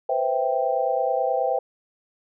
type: chord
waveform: sine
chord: C major seventh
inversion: third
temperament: equal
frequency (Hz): 493.9 / 523.3 / 659.3 / 784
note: B4 / C5 / E5 / G5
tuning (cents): 0 / 0 / 0 / 0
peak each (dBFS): -28 / -25 / -26 / -25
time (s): 0.09-1.59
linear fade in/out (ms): 5
effects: none